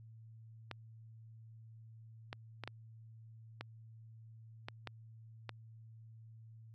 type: clicks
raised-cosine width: 0.3 ms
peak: -26 dBFS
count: 8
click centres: 0.713 / 2.329 / 2.637 / 2.676 / 3.61 / 4.685 / 4.873 / 5.493 s
effects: added 112 Hz sine -53 dBFS peak until 6.74 s + AAC 32 kbps